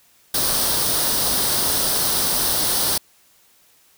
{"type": "noise with comb filter", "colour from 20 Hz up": "white", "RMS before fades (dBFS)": -20, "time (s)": [0.34, 2.98], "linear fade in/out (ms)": 5, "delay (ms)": 0.21, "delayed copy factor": 0.6, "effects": ["white hiss -56 dBFS RMS until 3.97 s"]}